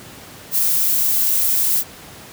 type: noise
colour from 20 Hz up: violet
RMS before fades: -17 dBFS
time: 0.51-1.84 s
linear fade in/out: 50 ms
effects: pink hiss -39 dBFS RMS until 2.32 s + high-pass 80 Hz 12 dB/octave